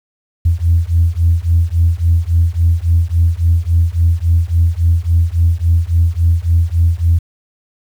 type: beating tone pair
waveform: sine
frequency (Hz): 82.41 / 86.01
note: E2 / F2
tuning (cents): 0 / -26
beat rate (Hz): 3.6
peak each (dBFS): -12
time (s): 0.45-7.19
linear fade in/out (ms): 10
effects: tanh soft clip ceiling -2 dBFS + 7-bit